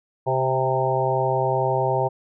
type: harmonic tone with a mistuned harmonic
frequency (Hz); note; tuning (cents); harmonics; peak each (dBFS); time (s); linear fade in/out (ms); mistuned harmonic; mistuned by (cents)
130.81; C3; 0; 1 / 3 / 4 / 5 / 6 / 7; -26 / -26 / -26 / -26 / -26 / -26; 0.26-2.09; 20; 6; +19
effects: none